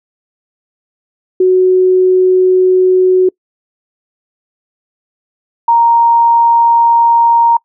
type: tone pair in turn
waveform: sine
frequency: 370 / 932.3 Hz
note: F#4 / A#5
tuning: 0 / 0 cents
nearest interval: octave + major third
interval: 1600 cents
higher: second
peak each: -5 dBFS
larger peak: neither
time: 1.4-3.29 / 5.68-7.57 s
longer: neither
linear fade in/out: 5 ms
effects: noise-tail reverb RT60 0.1 s tail -26 dB re dry